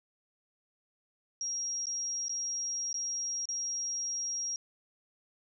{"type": "tone with dropouts", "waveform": "sine", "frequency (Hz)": 5630, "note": "F8", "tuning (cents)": 13, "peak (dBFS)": -32, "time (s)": [1.41, 4.56], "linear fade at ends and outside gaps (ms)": 1, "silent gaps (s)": [[1.857, 1.868], [2.283, 2.294], [2.929, 2.942], [3.455, 3.488]], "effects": []}